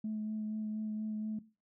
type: tone with vibrato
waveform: sine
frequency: 215.3 Hz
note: A3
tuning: 37 cents flat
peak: -33 dBFS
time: 0.04-1.39 s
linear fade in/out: 5 ms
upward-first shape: sine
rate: 4.2 Hz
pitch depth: 12 cents each way
effects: noise-tail reverb RT60 0.3 s tail -17 dB re dry + tanh soft clip ceiling -30 dBFS